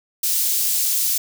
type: high-pass noise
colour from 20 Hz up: white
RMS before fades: -20 dBFS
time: 0.23-1.18 s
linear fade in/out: 5 ms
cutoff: 4900 Hz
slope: 12 dB/octave
effects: none